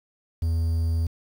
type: tone with quantisation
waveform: triangle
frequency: 82.41 Hz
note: E2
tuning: in tune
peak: -19 dBFS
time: 0.42-1.07 s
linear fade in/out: 5 ms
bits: 8
effects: none